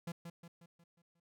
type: tone with echo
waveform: 45% pulse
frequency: 169.8 Hz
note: F3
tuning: 48 cents flat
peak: -39 dBFS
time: 0.07-0.12 s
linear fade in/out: 5 ms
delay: 180 ms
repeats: 6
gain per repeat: -6 dB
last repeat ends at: 1.2 s
effects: none